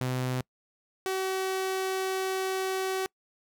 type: tone pair in turn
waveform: sawtooth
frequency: 127.5 / 379.3 Hz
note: C3 / F#4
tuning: -44 / +43 cents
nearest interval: octave + perfect fifth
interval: 1887 cents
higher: second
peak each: -24 dBFS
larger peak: neither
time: 0.01-0.41 / 1.06-3.06 s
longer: second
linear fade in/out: 0 ms
effects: noise-tail reverb RT60 0.1 s tail -26 dB re dry